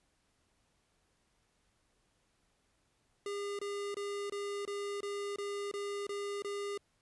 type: tone bursts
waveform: square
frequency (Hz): 404.8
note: G#4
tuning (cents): -44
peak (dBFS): -37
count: 10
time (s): 3.26-6.776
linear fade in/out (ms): 2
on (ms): 330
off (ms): 24
effects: pink hiss -75 dBFS RMS until 7.01 s + resampled to 24000 Hz